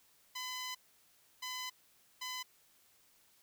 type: tone bursts at uneven times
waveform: 10% pulse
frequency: 1011 Hz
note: B5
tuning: 40 cents sharp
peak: -31 dBFS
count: 3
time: 0.35-0.75 / 1.42-1.7 / 2.21-2.43 s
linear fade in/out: 10 ms
effects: white hiss -68 dBFS RMS until 3.42 s